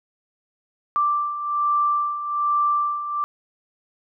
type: beating tone pair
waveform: sine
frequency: 1174.7 / 1175.9 Hz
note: D6 / D6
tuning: 0 / +2 cents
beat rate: 1.2 Hz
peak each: -26 / -20 dBFS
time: 0.96-3.24 s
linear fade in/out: 0 ms
effects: none